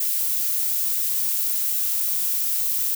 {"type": "noise", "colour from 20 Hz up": "violet", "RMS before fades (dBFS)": -23, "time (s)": [0, 2.95], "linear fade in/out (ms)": 5, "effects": []}